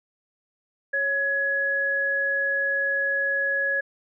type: tone pair together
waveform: sine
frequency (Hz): 552.1 / 1681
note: C#5 / G#6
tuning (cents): -7 / +20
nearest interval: octave + perfect fifth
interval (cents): 1927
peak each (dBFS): -30 / -22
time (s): 0.93-3.81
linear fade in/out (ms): 10
effects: none